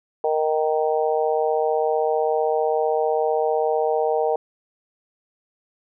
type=harmonic tone; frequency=155.56 Hz; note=D#3; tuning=in tune; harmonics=3 / 4 / 5 / 6; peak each=-21 / -24 / -24 / -32 dBFS; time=0.24-4.36 s; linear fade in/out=2 ms; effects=none